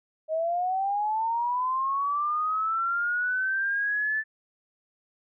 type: linear sweep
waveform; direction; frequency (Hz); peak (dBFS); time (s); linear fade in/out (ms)
sine; up; 622.3 to 1760; -24; 0.28-4.24; 50
effects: none